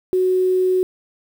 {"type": "tone with quantisation", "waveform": "sine", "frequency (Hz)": 370, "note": "F#4", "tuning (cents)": 0, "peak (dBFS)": -14, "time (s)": [0.13, 0.83], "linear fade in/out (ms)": 0, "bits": 7, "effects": []}